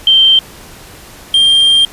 sine / triangle tone pair in turn, 3136 / 3187 Hz, G7 / G7, 0 / +28 cents, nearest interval unison, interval 28 cents, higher second, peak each -4 dBFS, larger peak neither, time 0.07-0.39 / 1.34-1.85 s, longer second, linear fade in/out 2 ms, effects pink hiss -35 dBFS RMS until 1.92 s + resampled to 32000 Hz

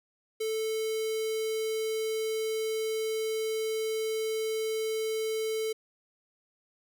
square tone with notch filter, 440 Hz, A4, in tune, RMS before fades -31 dBFS, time 0.4-5.73 s, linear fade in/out 10 ms, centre 1200 Hz, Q 0.91, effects none

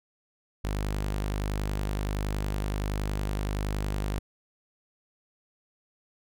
sawtooth tone, 50.7 Hz, G#1, 41 cents flat, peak -24 dBFS, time 0.64-4.19 s, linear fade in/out 5 ms, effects none

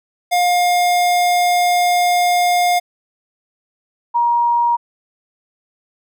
square / sine tone pair in turn, 710 / 947.7 Hz, F5 / A#5, +28 / +28 cents, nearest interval perfect fourth, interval 500 cents, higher second, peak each -13 / -12 dBFS, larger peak second, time 0.31-2.8 / 4.14-4.77 s, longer first, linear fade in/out 20 ms, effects none

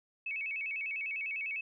sine tone with vibrato, 2413 Hz, D7, 46 cents sharp, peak -34 dBFS, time 0.26-1.61 s, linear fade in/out 5 ms, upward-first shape square, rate 10 Hz, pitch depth 130 cents each way, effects none

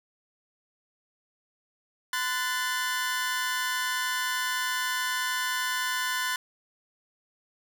sawtooth chord, F# diminished, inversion second, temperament equal with one note detuned, 1023.2 / 1480 / 1760 Hz, C6 / F#6 / A6, -39 / 0 / 0 cents, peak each -28 dBFS, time 2.13-6.36 s, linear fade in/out 2 ms, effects none

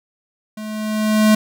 square tone with level ramp, 215 Hz, A3, 40 cents flat, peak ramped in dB -29 to -9 dBFS, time 0.57-1.35 s, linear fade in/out 5 ms, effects none

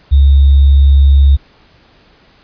sine tone with sample-and-hold, 69.3 Hz, C#2, in tune, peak -3 dBFS, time 0.11-1.37 s, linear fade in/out 20 ms, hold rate 3675 Hz, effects pink hiss -47 dBFS RMS until 2.43 s + resampled to 11025 Hz

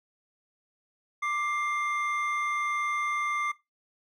triangle tone pair together, 1178.6 / 2100 Hz, D6 / C7, +6 / +6 cents, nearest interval minor seventh, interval 1000 cents, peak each -27 / -30 dBFS, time 1.22-3.52 s, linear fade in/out 10 ms, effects noise-tail reverb RT60 0.2 s tail -17 dB re dry

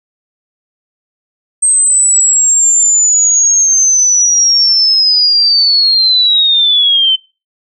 sine linear sweep, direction down, 8340 to 3058 Hz, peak -6 dBFS, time 1.62-7.16 s, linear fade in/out 10 ms, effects noise-tail reverb RT60 0.3 s tail -23 dB re dry

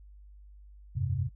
sine chord, F suspended second, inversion none, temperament equal with one note detuned, 86.35 / 98 / 130.81 Hz, F2 / G2 / C3, -19 / 0 / 0 cents, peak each -34 / -32 / -31 dBFS, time 0.95-1.29 s, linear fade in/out 20 ms, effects noise-tail reverb RT60 0.1 s tail -20 dB re dry + added 50 Hz sine -49 dBFS peak until 1.35 s

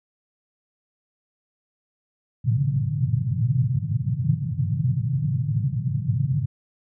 pink band-pass noise, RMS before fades -23 dBFS, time 2.44-6.46 s, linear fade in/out 10 ms, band 110 to 150 Hz, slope 48 dB/octave, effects none

